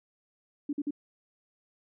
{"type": "tone bursts", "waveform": "sine", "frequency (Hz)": 289.7, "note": "D4", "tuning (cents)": -24, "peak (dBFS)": -28, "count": 3, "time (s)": [0.69, 0.908], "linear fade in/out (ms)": 5, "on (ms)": 40, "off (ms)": 49, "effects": []}